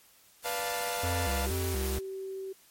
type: noise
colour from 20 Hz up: white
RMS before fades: -39 dBFS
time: 0.42-2.01 s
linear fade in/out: 50 ms
type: chord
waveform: sawtooth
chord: B half-diminished seventh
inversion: none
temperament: equal with one note detuned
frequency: 491.3 / 587.3 / 698.5 / 880 Hz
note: B4 / D5 / F5 / A5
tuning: -9 / 0 / 0 / 0 cents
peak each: -33 / -37 / -31 / -35 dBFS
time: 0.44-1.47 s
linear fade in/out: 20 ms
type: tone with vibrato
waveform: square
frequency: 77.1 Hz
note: D#2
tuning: 15 cents flat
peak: -31 dBFS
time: 1.03-1.99 s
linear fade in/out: 5 ms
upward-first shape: square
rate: 2.1 Hz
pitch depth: 220 cents each way
type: tone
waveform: sine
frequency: 384 Hz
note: G4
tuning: 36 cents flat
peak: -35 dBFS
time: 1.46-2.53 s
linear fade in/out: 10 ms
effects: white hiss -60 dBFS RMS until 2.7 s + MP3 64 kbps

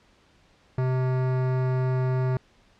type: tone with hard clipping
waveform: sine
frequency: 128.8 Hz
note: C3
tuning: 27 cents flat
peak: -24 dBFS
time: 0.78-2.37 s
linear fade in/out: 2 ms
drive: 18 dB
effects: pink hiss -60 dBFS RMS until 2.79 s + low-pass 5000 Hz 12 dB/octave

